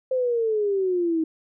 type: exponential sweep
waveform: sine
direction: down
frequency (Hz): 524 to 315.5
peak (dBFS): -20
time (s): 0.11-1.24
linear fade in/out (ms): 5
effects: none